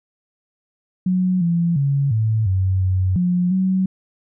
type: tone with pitch steps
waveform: sine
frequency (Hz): 183.8 / 170.2 / 139.7 / 110.1 / 94.4 / 93.2 / 178.5 / 188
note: F#3 / F3 / C#3 / A2 / F#2 / F#2 / F3 / F#3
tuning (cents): -11 / -44 / +14 / +2 / +35 / +13 / +38 / +28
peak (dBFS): -15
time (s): 1.06-3.86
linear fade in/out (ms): 5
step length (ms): 350
effects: none